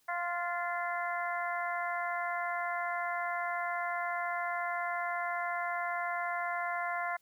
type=harmonic tone with a mistuned harmonic; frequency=349.2 Hz; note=F4; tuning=in tune; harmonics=2 / 3 / 4 / 5 / 6; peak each=-36 / -38 / -39 / -40 / -41 dBFS; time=0.08-7.17 s; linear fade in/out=10 ms; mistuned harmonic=6; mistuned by=-30 cents; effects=white hiss -71 dBFS RMS until 7.21 s